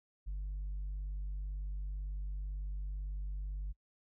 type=tone with tanh clipping; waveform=sine; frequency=49 Hz; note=G1; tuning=in tune; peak=-37 dBFS; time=0.26-3.73 s; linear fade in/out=20 ms; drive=1 dB; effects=noise-tail reverb RT60 0.1 s tail -26 dB re dry

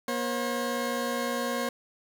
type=tone pair together; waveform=20% pulse; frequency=239.4 / 538 Hz; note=A#3 / C5; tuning=+46 / +48 cents; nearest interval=octave + major second; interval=1402 cents; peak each=-26 dBFS; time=0.08-1.69 s; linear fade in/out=2 ms; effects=none

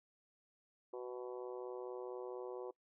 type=harmonic tone; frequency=124.3 Hz; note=B2; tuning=12 cents sharp; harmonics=3 / 4 / 5 / 6 / 7 / 8 / 9; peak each=-45 / -47 / -56 / -57 / -58 / -57 / -62 dBFS; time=0.93-2.71 s; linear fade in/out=5 ms; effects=noise-tail reverb RT60 0.1 s tail -23 dB re dry

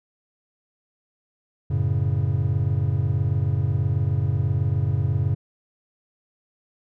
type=chord; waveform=triangle; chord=F# minor; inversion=none; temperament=just; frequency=92.5 / 111 / 138.75 Hz; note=F#2 / A2 / C#3; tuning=0 / +16 / +2 cents; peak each=-22 dBFS; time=1.7-5.35 s; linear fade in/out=10 ms; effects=none

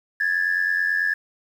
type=tone pair together; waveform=sine; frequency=1664 / 1753.2 Hz; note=G#6 / A6; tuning=+3 / -7 cents; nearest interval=minor second; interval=90 cents; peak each=-21 dBFS; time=0.2-1.14 s; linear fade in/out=5 ms; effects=tanh soft clip ceiling -14 dBFS + 8-bit

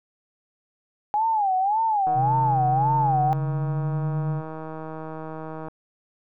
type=tone with vibrato; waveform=sine; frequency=820 Hz; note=G#5; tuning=22 cents flat; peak=-19 dBFS; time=1.14-3.33 s; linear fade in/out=0 ms; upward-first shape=sine; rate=1.8 Hz; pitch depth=170 cents each way
type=click train; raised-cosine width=1 ms; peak=-22 dBFS; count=572; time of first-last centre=2.07-5.684 s; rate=158 Hz
type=tone with pitch glide; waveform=sine; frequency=130.81 to 149.4 Hz; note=C3 to D3; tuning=0 to +30 cents; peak=-23 dBFS; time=2.14-4.42 s; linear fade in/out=50 ms; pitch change=+230 cents; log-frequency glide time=2.42-4.1 s
effects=none

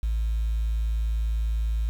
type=tone; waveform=sine; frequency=55 Hz; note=A1; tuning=in tune; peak=-21 dBFS; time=0.03-1.89 s; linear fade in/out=0 ms; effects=tanh soft clip ceiling -20 dBFS + 8-bit

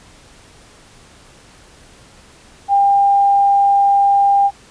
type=tone; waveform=sine; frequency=799 Hz; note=G5; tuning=33 cents sharp; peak=-9 dBFS; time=2.68-4.51 s; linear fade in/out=50 ms; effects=pink hiss -45 dBFS RMS until 4.7 s + resampled to 22050 Hz

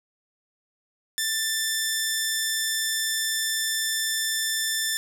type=tone; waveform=10% pulse; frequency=1772 Hz; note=A6; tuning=12 cents sharp; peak=-15 dBFS; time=1.18-4.97 s; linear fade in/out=0 ms; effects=none

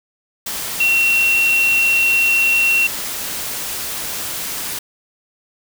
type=tone in noise; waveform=sine; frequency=2728 Hz; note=F7; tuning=41 cents flat; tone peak=-12 dBFS; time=0.8-2.87 s; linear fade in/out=5 ms; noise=white; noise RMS=-25 dBFS; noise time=0.46-4.79 s; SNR=+10 dB; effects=none

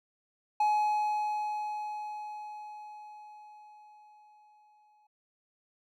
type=tone with exponential decay; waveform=triangle; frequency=844 Hz; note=G#5; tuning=28 cents sharp; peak=-21 dBFS; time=0.6-5.07 s; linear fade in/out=5 ms; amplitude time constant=970 ms; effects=none

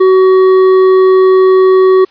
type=tone with hard clipping; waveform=sine; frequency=376 Hz; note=F#4; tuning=28 cents sharp; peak=-5 dBFS; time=0-2.05 s; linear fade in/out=10 ms; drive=7 dB; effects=white hiss -46 dBFS RMS until 2.1 s + resampled to 11025 Hz

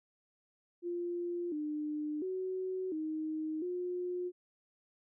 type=tone with pitch steps; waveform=sine; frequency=348.6 / 300.9 / 373.4 / 312.4 / 358.4 Hz; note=F4 / D4 / F#4 / D#4 / F4; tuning=-3 / +42 / +16 / +7 / +45 cents; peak=-34 dBFS; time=0.82-4.32 s; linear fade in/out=50 ms; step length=700 ms; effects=none

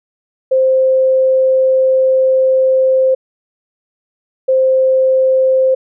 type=tone pair in turn; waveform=sine; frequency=523.3 / 523.3 Hz; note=C5 / C5; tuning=0 / 0 cents; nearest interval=unison; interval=0 cents; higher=neither; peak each=-8 dBFS; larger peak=neither; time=0.51-3.15 / 4.48-5.75 s; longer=first; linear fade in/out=10 ms; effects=none

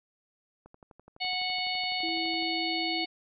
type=click train; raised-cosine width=1 ms; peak=-37 dBFS; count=22; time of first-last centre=0.66-2.425 s; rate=11.9 Hz
type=harmonic tone; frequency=736 Hz; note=F#5; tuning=9 cents flat; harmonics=1 / 3 / 4 / 5 / 6; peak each=-35 / -34 / -36 / -39 / -34 dBFS; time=1.2-3.06 s; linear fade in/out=20 ms
type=tone; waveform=sine; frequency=330 Hz; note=E4; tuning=2 cents sharp; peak=-34 dBFS; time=2.03-3.05 s; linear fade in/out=5 ms
effects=none

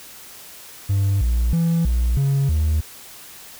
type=tone with pitch steps; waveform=triangle; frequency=98.8 / 58.9 / 166.9 / 59.8 / 138.2 / 77.3 Hz; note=G2 / A#1 / E3 / A#1 / C#3 / D#2; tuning=+14 / +19 / +22 / +45 / -5 / -11 cents; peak=-13 dBFS; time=0.89-2.81 s; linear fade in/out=10 ms; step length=320 ms; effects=tanh soft clip ceiling -10 dBFS + white hiss -41 dBFS RMS until 3.59 s

